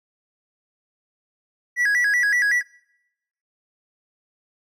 triangle tone with vibrato, 1800 Hz, A6, 39 cents sharp, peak -15 dBFS, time 1.76-2.63 s, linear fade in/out 50 ms, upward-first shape square, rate 5.3 Hz, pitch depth 140 cents each way, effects noise-tail reverb RT60 0.9 s tail -25 dB re dry

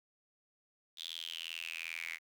square tone with high-pass filter sweep, 41.32 Hz, E1, 5 cents sharp, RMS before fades -43 dBFS, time 0.96-2.19 s, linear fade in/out 50 ms, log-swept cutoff 3600 to 2100 Hz, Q 9.1, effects 11-bit

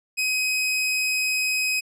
sawtooth tone, 2526 Hz, D#7, 26 cents sharp, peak -18 dBFS, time 0.17-1.81 s, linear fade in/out 20 ms, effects low-pass 12000 Hz 12 dB/octave

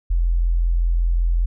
sine tone, 42.63 Hz, F1, 41 cents flat, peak -15 dBFS, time 0.1-1.46 s, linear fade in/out 10 ms, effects none

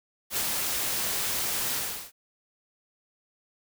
white noise with ADSR envelope, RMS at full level -27 dBFS, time 0.3-2.12 s, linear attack 72 ms, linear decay 52 ms, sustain -2 dB, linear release 370 ms, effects none

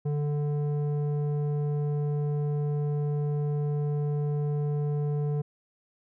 square tone with low-pass filter, 146.83 Hz, D3, in tune, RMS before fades -28 dBFS, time 0.05-5.42 s, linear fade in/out 10 ms, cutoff 480 Hz, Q 1, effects none

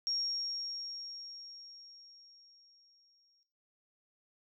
sine tone with exponential decay, 5570 Hz, F8, 5 cents flat, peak -30 dBFS, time 0.07-3.43 s, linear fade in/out 0 ms, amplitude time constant 730 ms, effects noise-tail reverb RT60 0.6 s tail -21 dB re dry

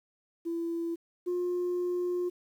sine tone pair in turn, 336 / 356 Hz, E4 / F4, +33 / +33 cents, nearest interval minor second, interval 100 cents, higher second, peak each -29 / -26 dBFS, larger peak second, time 0.45-0.96 / 1.26-2.3 s, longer second, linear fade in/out 20 ms, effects tanh soft clip ceiling -26 dBFS + 10-bit

